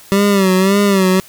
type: tone with vibrato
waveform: 25% pulse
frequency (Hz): 194.3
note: G3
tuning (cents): -15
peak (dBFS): -6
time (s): 0.12-1.2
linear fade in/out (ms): 0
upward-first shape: sine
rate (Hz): 1.8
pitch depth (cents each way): 82
effects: white hiss -41 dBFS RMS until 1.28 s